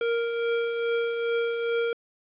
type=tone with tremolo; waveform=square; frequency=466.2 Hz; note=A#4; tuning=in tune; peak=-23 dBFS; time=0.01-1.93 s; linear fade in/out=2 ms; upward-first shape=triangle; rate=2.4 Hz; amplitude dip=45%; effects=resampled to 8000 Hz + 9-bit